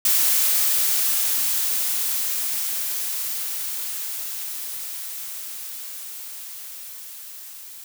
blue noise with level ramp, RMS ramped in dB -18 to -40 dBFS, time 0.05-7.84 s, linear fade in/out 2 ms, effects none

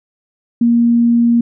sine tone, 235.4 Hz, A#3, 17 cents sharp, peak -8 dBFS, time 0.61-1.41 s, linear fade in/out 5 ms, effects none

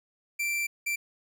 45% pulse tone bursts at uneven times, 2349 Hz, D7, in tune, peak -27 dBFS, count 2, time 0.39-0.67 / 0.86-0.96 s, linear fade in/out 10 ms, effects none

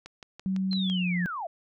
click train, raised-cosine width 0.2 ms, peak -25 dBFS, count 6, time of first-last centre 0.06-0.899 s, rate 5.96 Hz
sine tone with pitch glide, 190 to 177.28 Hz, F#3 to F3, +46 to +26 cents, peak -25 dBFS, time 0.46-1.26 s, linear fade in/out 0 ms, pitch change -120 cents, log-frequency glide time 0.82-1.1 s
sine linear sweep, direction down, 4186 to 616 Hz, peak -31 dBFS, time 0.71-1.47 s, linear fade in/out 5 ms
effects none

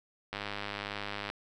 click train, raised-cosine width 0.3 ms, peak -20 dBFS, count 100, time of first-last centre 0.33-1.301 s, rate 102 Hz, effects none

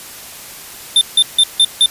square tone bursts, 3576 Hz, A7, 27 cents sharp, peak -7 dBFS, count 5, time 0.96-1.86 s, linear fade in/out 2 ms, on 52 ms, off 160 ms, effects white hiss -33 dBFS RMS until 1.9 s + resampled to 32000 Hz

